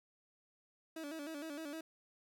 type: tone with vibrato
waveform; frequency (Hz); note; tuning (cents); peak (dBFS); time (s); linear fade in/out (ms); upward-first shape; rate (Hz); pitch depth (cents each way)
30% pulse; 304.4; D#4; -38; -40; 0.96-1.81; 5; square; 6.5; 97
effects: none